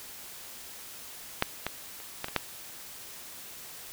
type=clicks; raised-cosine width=0.3 ms; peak=-7 / -13 / -30 / -15 / -20 / -8 dBFS; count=6; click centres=1.424 / 1.666 / 2.002 / 2.244 / 2.284 / 2.363 s; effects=white hiss -45 dBFS RMS until 3.92 s